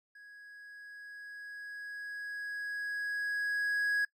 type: tone with level ramp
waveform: triangle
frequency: 1661.2 Hz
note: G#6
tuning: in tune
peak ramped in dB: -49 to -25 dBFS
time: 0.15-4.05 s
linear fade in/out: 5 ms
effects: noise-tail reverb RT60 0.1 s tail -22 dB re dry